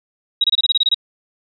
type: tone bursts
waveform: sine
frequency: 3822 Hz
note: A#7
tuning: 43 cents sharp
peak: -11 dBFS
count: 10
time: 0.41-0.945 s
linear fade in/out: 5 ms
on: 31 ms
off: 25 ms
effects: none